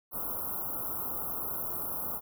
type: band-stop noise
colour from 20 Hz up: white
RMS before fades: -35 dBFS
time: 0.11-2.21 s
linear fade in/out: 50 ms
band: 1400 to 11000 Hz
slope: 96 dB/octave
effects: none